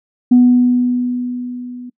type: tone with level ramp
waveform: sine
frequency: 246.9 Hz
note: B3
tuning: in tune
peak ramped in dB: -3 to -28 dBFS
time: 0.31-1.9 s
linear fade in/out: 10 ms
effects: noise-tail reverb RT60 0.1 s tail -24 dB re dry + tanh soft clip ceiling -1 dBFS